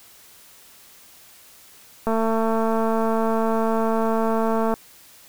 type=click train; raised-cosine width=1 ms; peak=-10 dBFS; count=599; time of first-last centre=2.07-4.74 s; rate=224 Hz; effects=white hiss -49 dBFS RMS until 5.28 s